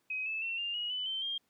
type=tone with pitch steps; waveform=sine; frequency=2528 / 2616 / 2706 / 2800 / 2897 / 2998 / 3102 / 3209 Hz; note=D#7 / E7 / E7 / F7 / F#7 / F#7 / G7 / G7; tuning=+27 / -14 / +45 / +4 / -37 / +22 / -19 / +40 cents; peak=-33 dBFS; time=0.1-1.38 s; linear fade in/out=5 ms; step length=160 ms; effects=pink hiss -75 dBFS RMS until 1.49 s + high-pass 150 Hz 12 dB/octave